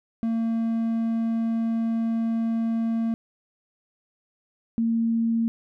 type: tone pair in turn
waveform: triangle / sine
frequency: 227.5 / 228.7 Hz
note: A#3 / A#3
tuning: -42 / -33 cents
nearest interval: unison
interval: 9 cents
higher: second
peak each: -20 dBFS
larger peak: neither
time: 0.23-3.14 / 4.78-5.48 s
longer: first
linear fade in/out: 0 ms
effects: none